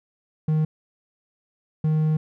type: tone bursts at uneven times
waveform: triangle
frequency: 155.56 Hz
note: D#3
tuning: in tune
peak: -16 dBFS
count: 2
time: 0.48-0.65 / 1.84-2.17 s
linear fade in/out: 5 ms
effects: none